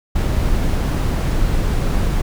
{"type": "noise", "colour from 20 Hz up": "brown", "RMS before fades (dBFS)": -17, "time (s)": [0.15, 2.22], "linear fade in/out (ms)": 10, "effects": []}